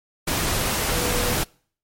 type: tone in noise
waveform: sine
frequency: 490 Hz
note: B4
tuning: 14 cents flat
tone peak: -29 dBFS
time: 0.91-1.34 s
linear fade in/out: 10 ms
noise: pink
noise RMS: -23 dBFS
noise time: 0.27-1.44 s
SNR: -9 dB
effects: noise-tail reverb RT60 0.5 s tail -26 dB re dry + MP3 64 kbps